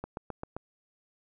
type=click train; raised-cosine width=1 ms; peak=-22 dBFS; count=5; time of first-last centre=0.04-0.566 s; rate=7.61 Hz; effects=none